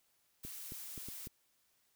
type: noise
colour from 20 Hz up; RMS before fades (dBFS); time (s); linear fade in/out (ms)
blue; -47; 0.43-1.28; 10
type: clicks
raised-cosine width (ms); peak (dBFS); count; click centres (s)
3; -35; 5; 0.45 / 0.721 / 0.978 / 1.086 / 1.271
effects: white hiss -75 dBFS RMS until 1.95 s